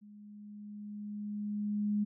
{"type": "tone with level ramp", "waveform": "sine", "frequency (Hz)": 207.7, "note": "G#3", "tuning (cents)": 0, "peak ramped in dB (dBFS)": [-51, -27], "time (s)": [0.01, 2.05], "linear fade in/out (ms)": 20, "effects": []}